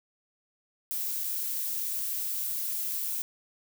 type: noise with dropouts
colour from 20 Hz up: violet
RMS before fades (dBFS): -32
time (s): 0.91-3.22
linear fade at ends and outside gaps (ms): 0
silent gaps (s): 1.237-1.241
effects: none